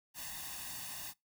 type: noise with comb filter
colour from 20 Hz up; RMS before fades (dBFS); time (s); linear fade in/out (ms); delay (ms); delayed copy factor
white; -44; 0.14-1.14; 50; 1.1; +0.8
effects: noise-tail reverb RT60 0.2 s tail -24 dB re dry